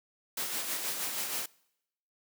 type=noise with tremolo; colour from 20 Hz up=white; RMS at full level=-33 dBFS; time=0.37-1.46 s; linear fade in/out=5 ms; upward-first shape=sine; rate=6.3 Hz; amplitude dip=40%; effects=noise-tail reverb RT60 0.8 s tail -24 dB re dry + high-pass 200 Hz 12 dB/octave